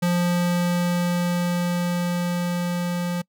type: tone with level ramp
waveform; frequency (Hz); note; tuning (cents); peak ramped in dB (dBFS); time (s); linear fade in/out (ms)
square; 175.5; F3; +9; -19 to -24; 0.02-3.22; 10
effects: noise-tail reverb RT60 0.1 s tail -25 dB re dry